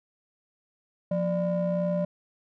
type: ring-modulated tone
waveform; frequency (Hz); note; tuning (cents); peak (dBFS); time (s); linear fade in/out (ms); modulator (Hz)
triangle; 207.7; G#3; 0; -19; 1.11-2.05; 5; 384
effects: none